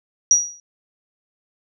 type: tone with exponential decay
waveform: sine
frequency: 5770 Hz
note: F#8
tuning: 44 cents flat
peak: -7 dBFS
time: 0.31-0.6 s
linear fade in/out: 1 ms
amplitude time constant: 63 ms
effects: none